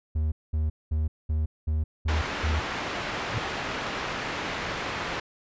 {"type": "tone bursts", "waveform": "triangle", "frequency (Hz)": 77.5, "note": "D#2", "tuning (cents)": -6, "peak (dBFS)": -21, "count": 7, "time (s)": [0.15, 2.6], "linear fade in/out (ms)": 10, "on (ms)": 170, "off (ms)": 210}
{"type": "low-pass noise", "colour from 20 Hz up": "white", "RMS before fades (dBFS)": -32, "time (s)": [2.08, 5.2], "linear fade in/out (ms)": 5, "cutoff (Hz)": 2100, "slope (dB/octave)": 12}
{"type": "tone with exponential growth", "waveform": "triangle", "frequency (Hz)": 112.3, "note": "A2", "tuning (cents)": 36, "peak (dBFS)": -21, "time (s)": [3.22, 3.38], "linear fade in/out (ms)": 0, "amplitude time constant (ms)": 33}
{"effects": ["resampled to 16000 Hz"]}